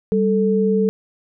sine tone pair together, 195.86 / 440 Hz, G3 / A4, -1 / 0 cents, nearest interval octave + major second, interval 1401 cents, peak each -17 / -17 dBFS, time 0.12-0.89 s, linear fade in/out 0 ms, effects none

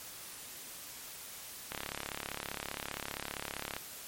click train, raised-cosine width 0.3 ms, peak -20 dBFS, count 73, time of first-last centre 1.72-3.765 s, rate 35.2 Hz, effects white hiss -47 dBFS RMS until 4.07 s + MP3 64 kbps

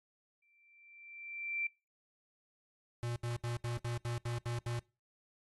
sine tone with exponential growth, 2349 Hz, D7, in tune, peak -32 dBFS, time 0.42-1.67 s, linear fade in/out 5 ms, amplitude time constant 270 ms
square tone bursts, 119.2 Hz, A#2, 39 cents sharp, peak -36 dBFS, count 9, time 3.03-4.792 s, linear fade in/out 0 ms, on 130 ms, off 74 ms
effects noise-tail reverb RT60 0.3 s tail -23 dB re dry + AAC 32 kbps

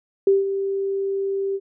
sine tone with ADSR envelope, 392 Hz, G4, in tune, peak -11 dBFS, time 0.27-1.6 s, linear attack 3 ms, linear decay 170 ms, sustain -10 dB, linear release 48 ms, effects none

